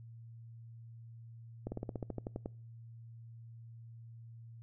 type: slowing click train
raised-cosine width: 2 ms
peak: -25 dBFS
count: 12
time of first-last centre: 1.67-2.459 s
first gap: 50 ms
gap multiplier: 1.07
effects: noise-tail reverb RT60 0.5 s tail -25 dB re dry + added 115 Hz sine -49 dBFS peak until 4.62 s